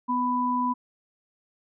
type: tone pair together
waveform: sine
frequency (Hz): 248.5 / 993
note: B3 / B5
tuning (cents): +11 / +9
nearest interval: 2 octaves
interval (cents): 2398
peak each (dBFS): -27 / -24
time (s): 0.08-0.74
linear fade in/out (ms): 20
effects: none